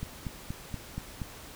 click train, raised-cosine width 5 ms, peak -22 dBFS, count 6, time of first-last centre 0.03-1.218 s, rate 4.21 Hz, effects pink hiss -47 dBFS RMS until 1.55 s

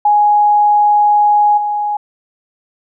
sine tone with level steps, 832 Hz, G#5, 3 cents sharp, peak -7 / -14 dBFS, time 0.05-1.97 s, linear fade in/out 5 ms, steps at 1.57 s, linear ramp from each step 10 ms, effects none

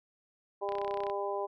harmonic tone, 200.5 Hz, G3, 39 cents sharp, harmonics 2 / 3 / 4 / 5, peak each -35 / -37 / -38 / -39 dBFS, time 0.61-1.47 s, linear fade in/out 20 ms
click train, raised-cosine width 0.3 ms, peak -27 dBFS, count 14, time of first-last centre 0.69-1.099 s, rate 31.8 Hz
effects none

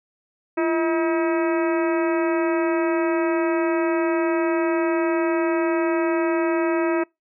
harmonic tone with a mistuned harmonic, 320.4 Hz, E4, 49 cents flat, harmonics 1 / 2 / 3 / 4 / 5 / 6 / 7 / 8, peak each -20 / -26 / -30 / -32 / -34 / -36 / -37 / -38 dBFS, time 0.57-7.04 s, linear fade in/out 10 ms, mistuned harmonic 1, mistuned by +100 cents, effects noise-tail reverb RT60 0.2 s tail -26 dB re dry

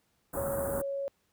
pink band-stop noise, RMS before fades -35 dBFS, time 0.33-0.82 s, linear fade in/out 10 ms, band 1500 to 8500 Hz, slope 48 dB/octave
sine tone, 554.4 Hz, C#5, in tune, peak -31 dBFS, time 0.37-1.08 s, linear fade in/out 0 ms
effects pink hiss -73 dBFS RMS until 1.32 s + high-pass 60 Hz 12 dB/octave

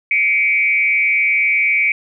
sine tone with frequency modulation, 2286 Hz, D7, 47 cents flat, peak -12 dBFS, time 0.11-1.92 s, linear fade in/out 2 ms, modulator 172 Hz, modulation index 0.73, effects none

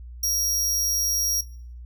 sawtooth tone, 5650 Hz, F8, 19 cents sharp, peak -19 dBFS, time 0.23-1.41 s, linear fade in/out 5 ms, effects noise-tail reverb RT60 0.5 s tail -18 dB re dry + added 60 Hz sine -37 dBFS peak until 1.85 s

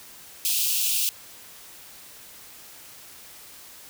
white high-pass noise, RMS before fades -24 dBFS, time 0.45-1.09 s, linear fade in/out 0 ms, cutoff 2500 Hz, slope 96 dB/octave, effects white hiss -46 dBFS RMS until 3.89 s

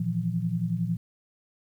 sine tone cluster, 116.8 / 163.7 / 174.6 Hz, A#2 / E3 / F3, +4 / -12 / 0 cents, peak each -31 / -30 / -28 dBFS, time 0-0.97 s, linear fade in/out 5 ms, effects 10-bit

